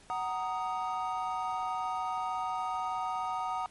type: chord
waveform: triangle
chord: D# minor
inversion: first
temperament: just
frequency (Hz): 746.7 / 933.4 / 1244.5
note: F#5 / A#5 / D#6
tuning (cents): +16 / +2 / 0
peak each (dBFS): -33 / -34 / -34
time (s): 0.1-3.66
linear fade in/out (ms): 0
effects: pink hiss -58 dBFS RMS until 3.7 s + MP3 48 kbps